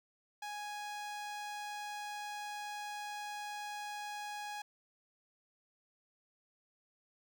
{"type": "tone with notch filter", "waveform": "sawtooth", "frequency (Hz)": 830.6, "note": "G#5", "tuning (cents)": 0, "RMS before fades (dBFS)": -43, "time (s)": [0.42, 4.62], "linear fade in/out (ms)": 5, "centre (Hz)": 12000, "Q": 1.3, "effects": []}